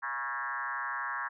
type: tone with frequency modulation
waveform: sine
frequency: 1362 Hz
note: F6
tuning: 44 cents flat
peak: -32 dBFS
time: 0.02-1.29 s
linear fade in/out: 20 ms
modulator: 132 Hz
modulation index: 3.3
effects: none